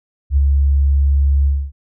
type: tone with ADSR envelope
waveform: sine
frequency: 69.8 Hz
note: C#2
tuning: 13 cents sharp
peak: -8 dBFS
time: 0.3-1.72 s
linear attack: 69 ms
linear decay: 17 ms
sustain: -2 dB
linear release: 260 ms
effects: none